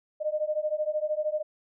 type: beating tone pair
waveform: sine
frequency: 604 / 617 Hz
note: D5 / D#5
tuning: +48 / -15 cents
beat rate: 13 Hz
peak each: -29 dBFS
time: 0.2-1.43 s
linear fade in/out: 20 ms
effects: none